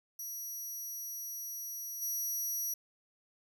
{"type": "tone with level steps", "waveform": "15% pulse", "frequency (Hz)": 5800, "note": "F#8", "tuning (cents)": -35, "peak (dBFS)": [-34, -28], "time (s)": [0.19, 2.74], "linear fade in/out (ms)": 5, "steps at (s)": 2.01, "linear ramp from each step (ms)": 20, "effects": []}